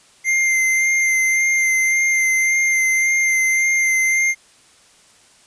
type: tone with vibrato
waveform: square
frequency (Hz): 2093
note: C7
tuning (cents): 0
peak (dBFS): -15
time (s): 0.24-4.35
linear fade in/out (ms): 50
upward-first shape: sine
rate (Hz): 1.8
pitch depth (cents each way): 17
effects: white hiss -51 dBFS RMS until 5.46 s + resampled to 22050 Hz